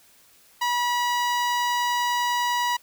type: tone with notch filter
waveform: sawtooth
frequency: 970 Hz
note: B5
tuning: 31 cents flat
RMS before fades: -24 dBFS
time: 0.61-2.77 s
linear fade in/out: 10 ms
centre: 10000 Hz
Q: 1.1
effects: white hiss -56 dBFS RMS until 2.82 s

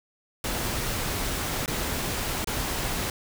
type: noise with dropouts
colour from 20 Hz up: pink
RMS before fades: -29 dBFS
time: 0.44-3.1 s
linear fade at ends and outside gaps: 2 ms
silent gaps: 1.66-1.678 / 2.445-2.472 s
effects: none

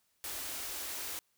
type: band-stop noise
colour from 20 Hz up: white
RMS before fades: -40 dBFS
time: 0.24-1.19 s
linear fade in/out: 0 ms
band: 110 to 250 Hz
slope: 48 dB/octave
effects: white hiss -75 dBFS RMS until 1.37 s

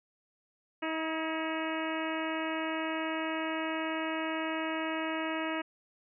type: harmonic tone with a mistuned harmonic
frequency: 318.7 Hz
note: D#4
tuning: 42 cents sharp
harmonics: 1 / 2 / 3 / 4 / 5 / 6 / 7 / 8 / 9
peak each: -35 / -38 / -40 / -41 / -42 / -43 / -43 / -44 / -45 dBFS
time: 0.82-5.62 s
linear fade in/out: 10 ms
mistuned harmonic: 5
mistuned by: +41 cents
effects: none

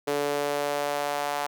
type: tone with high-pass filter sweep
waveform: sawtooth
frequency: 144.6 Hz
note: D3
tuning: 27 cents flat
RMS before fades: -28 dBFS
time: 0.07-1.47 s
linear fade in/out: 10 ms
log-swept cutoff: 430 to 770 Hz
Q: 2.5
effects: none

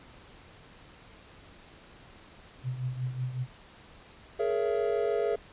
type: tone with tremolo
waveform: sine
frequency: 127 Hz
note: B2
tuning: 49 cents sharp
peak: -27 dBFS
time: 2.63-3.47 s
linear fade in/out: 50 ms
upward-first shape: triangle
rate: 5.4 Hz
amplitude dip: 75%
type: chord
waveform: triangle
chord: A# half-diminished seventh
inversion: third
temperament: just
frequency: 419.5 / 466.2 / 559.4 / 671.3 Hz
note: G#4 / A#4 / C#5 / E5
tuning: +17 / 0 / +16 / +31 cents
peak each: -27 / -29 / -33 / -31 dBFS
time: 4.39-5.36 s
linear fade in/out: 10 ms
effects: pink hiss -53 dBFS RMS until 5.52 s + resampled to 8000 Hz

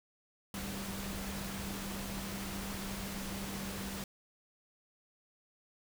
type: tone in noise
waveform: sine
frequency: 196 Hz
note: G3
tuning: in tune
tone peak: -42 dBFS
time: 0.54-4.04 s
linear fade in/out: 2 ms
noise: pink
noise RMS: -42 dBFS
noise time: 0.54-4.04 s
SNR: -3 dB
effects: none

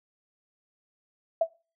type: tone with exponential decay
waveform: sine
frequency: 659.3 Hz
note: E5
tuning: in tune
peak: -17 dBFS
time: 1.41-1.54 s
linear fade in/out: 5 ms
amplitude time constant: 27 ms
effects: noise-tail reverb RT60 0.3 s tail -18 dB re dry

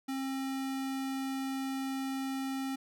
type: tone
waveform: square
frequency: 267.7 Hz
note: C4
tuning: 40 cents sharp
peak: -34 dBFS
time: 0.08-2.76 s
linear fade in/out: 10 ms
effects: none

